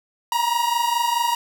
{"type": "tone pair together", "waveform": "45% pulse", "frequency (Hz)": [939, 963.7], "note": ["A#5", "B5"], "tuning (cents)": [12, -43], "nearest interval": "unison", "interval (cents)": 45, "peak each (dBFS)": [-21, -23], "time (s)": [0.32, 1.35], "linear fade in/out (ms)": 2, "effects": []}